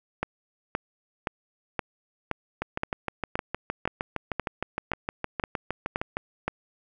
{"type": "two click trains", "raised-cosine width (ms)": 0.5, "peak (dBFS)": [-11, -13], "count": [13, 24], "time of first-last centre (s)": [[0.23, 6.48], [2.62, 6.169]], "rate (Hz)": [1.92, 6.48], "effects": []}